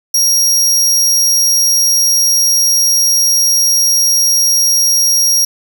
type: tone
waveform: sawtooth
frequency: 5630 Hz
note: F8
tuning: 13 cents sharp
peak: -6 dBFS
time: 0.14-5.45 s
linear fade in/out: 5 ms
effects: 7-bit